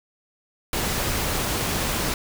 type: noise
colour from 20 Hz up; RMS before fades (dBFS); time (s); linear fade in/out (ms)
pink; -25; 0.73-2.14; 2
effects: none